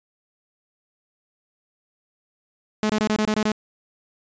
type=tone bursts; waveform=sawtooth; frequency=214 Hz; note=A3; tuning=48 cents flat; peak=-15 dBFS; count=8; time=2.83-3.518 s; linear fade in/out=0 ms; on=65 ms; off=24 ms; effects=resampled to 16000 Hz